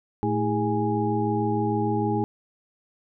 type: tone cluster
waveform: sine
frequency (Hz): 113 / 219.6 / 322.3 / 408.9 / 828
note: A2 / A3 / E4 / G#4 / G#5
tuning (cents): +47 / -3 / -39 / -27 / -5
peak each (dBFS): -28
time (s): 0.23-2.24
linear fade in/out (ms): 0
effects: none